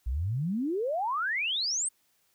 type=exponential sweep; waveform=sine; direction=up; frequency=55.3 to 8870 Hz; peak=-27 dBFS; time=0.06-1.89 s; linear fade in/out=10 ms; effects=white hiss -70 dBFS RMS until 2.34 s